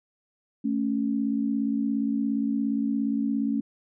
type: tone pair together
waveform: sine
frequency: 220 / 277.2 Hz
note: A3 / C#4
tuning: 0 / 0 cents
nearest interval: major third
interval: 400 cents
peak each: -26 dBFS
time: 0.64-3.61 s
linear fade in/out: 10 ms
effects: none